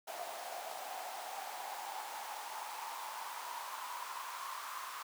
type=noise with high-pass filter sweep; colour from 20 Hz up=pink; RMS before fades=-44 dBFS; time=0.07-5.03 s; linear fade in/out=10 ms; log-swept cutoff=690 to 1100 Hz; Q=6.1; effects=none